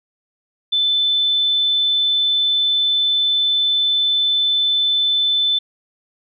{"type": "tone", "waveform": "sine", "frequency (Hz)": 3520, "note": "A7", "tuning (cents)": 0, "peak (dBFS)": -14, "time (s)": [0.72, 5.59], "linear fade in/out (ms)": 10, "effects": []}